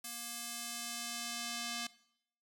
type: tone with band-pass filter sweep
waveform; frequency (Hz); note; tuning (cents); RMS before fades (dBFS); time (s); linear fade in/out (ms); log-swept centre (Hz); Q
square; 235.9; A#3; +21; -42; 0.04-1.87; 5; 11000 to 4900; 0.79
effects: noise-tail reverb RT60 0.7 s tail -19 dB re dry